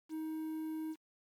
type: tone with quantisation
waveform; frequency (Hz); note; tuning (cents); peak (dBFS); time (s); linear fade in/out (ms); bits
triangle; 315.2; D#4; +23; -35; 0.09-0.96; 50; 10
effects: MP3 96 kbps